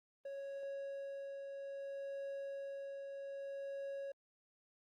triangle tone with tremolo, 553 Hz, C#5, 4 cents flat, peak -39 dBFS, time 0.25-4.12 s, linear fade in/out 5 ms, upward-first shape triangle, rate 0.62 Hz, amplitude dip 35%, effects Opus 32 kbps

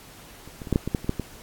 clicks, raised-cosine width 3 ms, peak -30 / -22 / -22 / -8 / -6 / -14 / -9 / -24 / -9 / -14 dBFS, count 10, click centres 0.476 / 0.618 / 0.672 / 0.727 / 0.759 / 0.876 / 0.948 / 1.045 / 1.094 / 1.197 s, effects pink hiss -47 dBFS RMS until 1.42 s + AAC 64 kbps

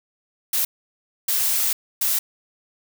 blue noise bursts at uneven times, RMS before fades -21 dBFS, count 3, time 0.53-0.65 / 1.28-1.73 / 2.01-2.19 s, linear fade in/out 5 ms, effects none

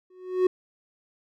triangle tone with exponential growth, 368.1 Hz, F#4, 9 cents flat, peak -13 dBFS, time 0.1-0.47 s, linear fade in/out 5 ms, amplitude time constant 80 ms, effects none

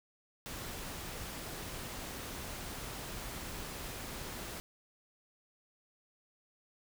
pink noise, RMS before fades -43 dBFS, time 0.46-4.6 s, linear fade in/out 0 ms, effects none

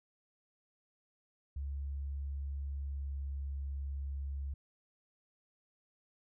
sine tone with pitch glide, 69.8 to 69.32 Hz, C#2 to C#2, +13 to +1 cents, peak -36 dBFS, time 1.56-4.54 s, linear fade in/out 5 ms, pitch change -12 cents, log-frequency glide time 2.8-3.13 s, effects none

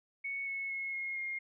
sine tone with pitch steps, 2217 / 2195 / 2174 / 2153 / 2132 Hz, C#7 / C#7 / C#7 / C7 / C7, 0 / -18 / -34 / +49 / +32 cents, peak -35 dBFS, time 0.24-1.39 s, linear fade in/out 10 ms, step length 230 ms, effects none

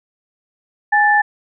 sine tone pair together, 830.6 / 1760 Hz, G#5 / A6, 0 / 0 cents, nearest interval octave + minor second, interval 1300 cents, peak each -13 dBFS, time 0.92-1.22 s, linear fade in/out 10 ms, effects none

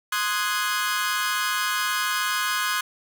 sawtooth chord, Ab dominant seventh, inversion first, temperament equal, 1046.5 / 1244.5 / 1480 / 1661.2 Hz, C6 / Eb6 / Gb6 / Ab6, 0 / 0 / 0 / 0 cents, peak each -25 dBFS, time 0.12-2.81 s, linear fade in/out 5 ms, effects none

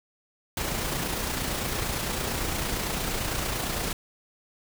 pink noise with amplitude modulation, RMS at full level -28 dBFS, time 0.57-3.93 s, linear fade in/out 2 ms, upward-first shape sine, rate 28.8 Hz, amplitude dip 35%, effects none

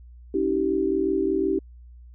sine tone cluster, 278 / 320.7 / 386.2 Hz, C#4 / E4 / G4, +5 / -48 / -26 cents, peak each -28 / -25 / -23 dBFS, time 0.34-1.59 s, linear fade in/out 5 ms, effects added 60 Hz sine -43 dBFS peak until 2.14 s

